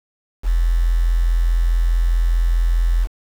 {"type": "tone with quantisation", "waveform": "sine", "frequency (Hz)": 42.38, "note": "E1", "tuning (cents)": 49, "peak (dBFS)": -13, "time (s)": [0.43, 3.08], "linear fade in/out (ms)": 50, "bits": 6, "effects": []}